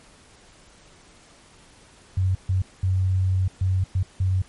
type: tone bursts at uneven times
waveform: sine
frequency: 93.6 Hz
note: F#2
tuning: 20 cents sharp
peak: -18 dBFS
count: 6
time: 2.17-2.35 / 2.49-2.62 / 2.83-3.48 / 3.61-3.84 / 3.95-4.03 / 4.2-4.42 s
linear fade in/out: 5 ms
effects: pink hiss -52 dBFS RMS until 4.48 s + MP3 48 kbps